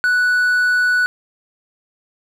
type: tone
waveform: triangle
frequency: 1480 Hz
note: F#6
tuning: in tune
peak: -11 dBFS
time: 0.04-1.06 s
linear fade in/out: 0 ms
effects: none